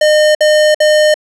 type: tone bursts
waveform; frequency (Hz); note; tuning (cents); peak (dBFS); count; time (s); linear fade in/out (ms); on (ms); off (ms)
square; 609; D#5; -37; -7; 3; 0.01-1.142; 5; 340; 56
effects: low-pass 8000 Hz 12 dB/octave